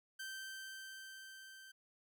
sawtooth tone with level ramp, 1556 Hz, G6, 13 cents flat, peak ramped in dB -40 to -51 dBFS, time 0.19-1.72 s, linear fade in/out 10 ms, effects none

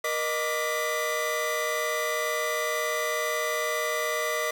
45% pulse tone cluster, 473.8 / 616 / 1170 / 1992 Hz, A#4 / D#5 / D6 / B6, +28 / -17 / -7 / +14 cents, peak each -33 / -31 / -32 / -31 dBFS, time 0.04-4.51 s, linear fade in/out 5 ms, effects none

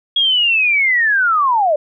sine linear sweep, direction down, 3322 to 568 Hz, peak -11 dBFS, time 0.16-1.76 s, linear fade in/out 5 ms, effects none

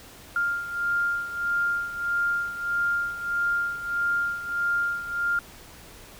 sine beating tone pair, 1400 / 1401.6 Hz, F6 / F6, +4 / +6 cents, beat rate 1.6 Hz, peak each -25 / -30 dBFS, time 0.36-5.39 s, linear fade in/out 2 ms, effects pink hiss -47 dBFS RMS until 6.19 s

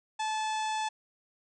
harmonic tone, 868 Hz, A5, 24 cents flat, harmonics 1 / 2 / 3 / 4 / 5 / 6 / 7 / 8 / 9 / 10, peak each -30 / -41 / -42 / -42 / -49 / -50 / -49 / -50 / -49 / -53 dBFS, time 0.19-0.89 s, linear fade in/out 10 ms, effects none

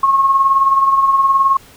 sine tone with tremolo, 1087 Hz, C#6, 34 cents flat, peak -7 dBFS, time 0.03-1.57 s, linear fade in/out 5 ms, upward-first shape sine, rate 19 Hz, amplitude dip 50%, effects pink hiss -43 dBFS RMS until 1.76 s

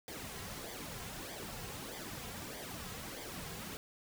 pink noise with flanger, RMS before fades -45 dBFS, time 0.08-3.77 s, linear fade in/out 0 ms, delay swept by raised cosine 0.73 to 3.43 ms, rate 1.6 Hz, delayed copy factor -0.65, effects none

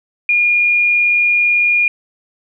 sine tone, 2426 Hz, D#7, 44 cents flat, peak -10 dBFS, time 0.29-1.88 s, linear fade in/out 2 ms, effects none

